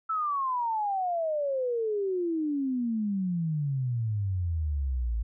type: exponential sweep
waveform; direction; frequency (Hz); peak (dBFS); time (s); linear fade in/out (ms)
sine; down; 1329 to 53.7; -26; 0.09-5.23; 10
effects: none